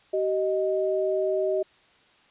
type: tone pair together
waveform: sine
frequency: 382.8 / 623 Hz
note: G4 / D#5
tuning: -41 / +2 cents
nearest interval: minor sixth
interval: 843 cents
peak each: -25 dBFS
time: 0.13-1.63 s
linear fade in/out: 10 ms
effects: white hiss -59 dBFS RMS until 2.3 s + resampled to 8000 Hz